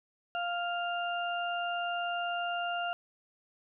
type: harmonic tone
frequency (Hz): 699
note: F5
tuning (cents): +1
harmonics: 1 / 2 / 4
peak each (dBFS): -33 / -36 / -39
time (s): 0.35-2.93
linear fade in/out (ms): 0
effects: none